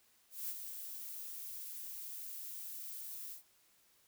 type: noise with ADSR envelope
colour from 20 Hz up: violet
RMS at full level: -39 dBFS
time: 0.3-3.43 s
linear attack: 190 ms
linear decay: 44 ms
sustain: -7 dB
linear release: 120 ms
effects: white hiss -70 dBFS RMS until 4.07 s